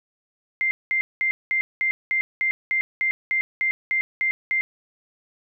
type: tone bursts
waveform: sine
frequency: 2094 Hz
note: C7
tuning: 1 cent sharp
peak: -19 dBFS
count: 14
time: 0.61-4.61 s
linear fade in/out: 0 ms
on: 100 ms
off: 200 ms
effects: none